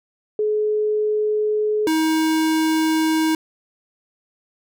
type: tone pair in turn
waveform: sine / square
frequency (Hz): 425.1 / 317.2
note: G#4 / D#4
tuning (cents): +40 / +33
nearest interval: perfect fourth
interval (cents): 507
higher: first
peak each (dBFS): -17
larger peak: neither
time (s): 0.39-1.87 / 1.87-3.35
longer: neither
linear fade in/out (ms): 2
effects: none